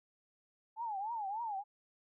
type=tone with vibrato; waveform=sine; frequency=855 Hz; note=A5; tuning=50 cents flat; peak=-36 dBFS; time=0.76-1.64 s; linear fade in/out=50 ms; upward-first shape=triangle; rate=3.4 Hz; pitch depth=210 cents each way; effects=none